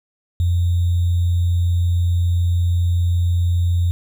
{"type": "tone with sample-and-hold", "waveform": "sine", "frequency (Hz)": 87.31, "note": "F2", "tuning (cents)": 0, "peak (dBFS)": -14, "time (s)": [0.4, 3.91], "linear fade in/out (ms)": 0, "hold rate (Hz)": 3675, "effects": []}